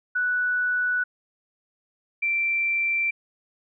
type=tone pair in turn; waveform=sine; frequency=1480 / 2349 Hz; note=F#6 / D7; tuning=0 / 0 cents; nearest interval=minor sixth; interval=800 cents; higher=second; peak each=-21 / -21 dBFS; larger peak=neither; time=0.15-1.04 / 2.22-3.11 s; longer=neither; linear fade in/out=10 ms; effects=none